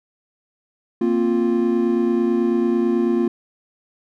triangle chord, Bb suspended second, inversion none, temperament just, 233.1 / 262.2 / 349.6 Hz, Bb3 / C4 / F4, 0 / +4 / +2 cents, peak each -18 / -22 / -17 dBFS, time 1.01-3.28 s, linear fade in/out 5 ms, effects none

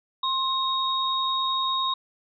sine tone pair together, 1058 / 3753 Hz, C6 / A#7, +19 / +11 cents, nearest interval octave + minor seventh, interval 2192 cents, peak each -25 / -26 dBFS, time 0.23-1.94 s, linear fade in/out 5 ms, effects none

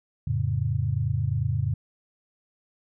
sine chord, F augmented, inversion none, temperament equal, 87.31 / 110 / 138.59 Hz, F2 / A2 / C#3, 0 / 0 / 0 cents, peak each -29 / -26 / -27 dBFS, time 0.27-1.74 s, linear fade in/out 5 ms, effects none

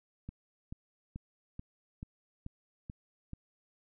click train, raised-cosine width 5 ms, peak -29 dBFS, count 8, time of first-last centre 0.29-3.333 s, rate 2.3 Hz, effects none

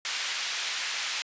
pink band-pass noise, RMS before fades -32 dBFS, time 0.05-1.22 s, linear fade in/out 0 ms, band 2000 to 6100 Hz, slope 12 dB/octave, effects resampled to 16000 Hz

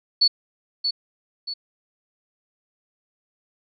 sine tone with echo, 4435 Hz, C#8, in tune, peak -13 dBFS, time 0.21-0.28 s, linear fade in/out 10 ms, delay 630 ms, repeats 2, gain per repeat -7 dB, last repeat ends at 1.54 s, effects none

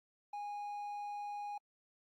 triangle tone, 823 Hz, G#5, 16 cents flat, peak -38 dBFS, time 0.33-1.58 s, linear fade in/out 5 ms, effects AAC 64 kbps

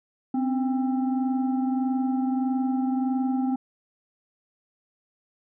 sine tone with frequency modulation, 257.7 Hz, C4, 26 cents flat, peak -22 dBFS, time 0.34-3.56 s, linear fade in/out 5 ms, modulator 537 Hz, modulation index 0.58, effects none

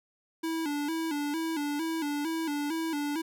square tone with vibrato, 307.7 Hz, D#4, 19 cents flat, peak -30 dBFS, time 0.43-3.22 s, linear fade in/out 10 ms, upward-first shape square, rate 2.2 Hz, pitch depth 98 cents each way, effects none

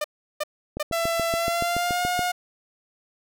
sawtooth tone bursts, 601 Hz, D5, 40 cents sharp, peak -20 dBFS, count 3, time 0.01-0.829 s, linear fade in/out 5 ms, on 33 ms, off 360 ms
click train, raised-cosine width 2 ms, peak -16 dBFS, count 11, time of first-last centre 0.77-2.192 s, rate 7.03 Hz
sawtooth tone with pitch glide, 669 to 717 Hz, E5 to F5, +25 to +45 cents, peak -19 dBFS, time 0.92-2.32 s, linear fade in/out 10 ms, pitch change +120 cents, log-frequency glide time 1.34-2.04 s
effects none

